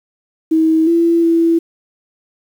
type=tone with pitch steps; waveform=sine; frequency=320 / 336.3 / 332.6 Hz; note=D#4 / E4 / E4; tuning=+49 / +35 / +16 cents; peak=-9 dBFS; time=0.51-1.59 s; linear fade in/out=10 ms; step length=360 ms; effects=7-bit